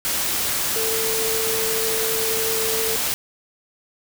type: tone in noise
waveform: sine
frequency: 446.4 Hz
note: A4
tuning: 25 cents sharp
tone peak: -25 dBFS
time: 0.76-2.96 s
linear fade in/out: 0 ms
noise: white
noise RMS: -23 dBFS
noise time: 0.05-3.14 s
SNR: -5 dB
effects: none